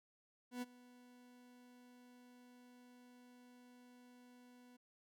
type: tone with ADSR envelope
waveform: 40% pulse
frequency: 246.9 Hz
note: B3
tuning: in tune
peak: -39 dBFS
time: 0.51-4.77 s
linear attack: 110 ms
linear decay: 27 ms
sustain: -21 dB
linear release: 10 ms
effects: none